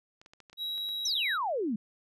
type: clicks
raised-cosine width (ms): 0.2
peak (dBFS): -35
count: 8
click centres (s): 0.215 / 0.261 / 0.335 / 0.403 / 0.498 / 0.53 / 0.779 / 0.89
type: tone with pitch glide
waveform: triangle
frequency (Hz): 3866 to 3844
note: B7 to B7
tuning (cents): -38 to -48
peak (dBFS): -31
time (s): 0.57-1.38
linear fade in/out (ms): 50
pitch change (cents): -10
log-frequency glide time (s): 0.94-1.19
type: exponential sweep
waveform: sine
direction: down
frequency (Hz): 6150 to 199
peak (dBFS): -28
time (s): 1.05-1.76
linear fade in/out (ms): 5
effects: none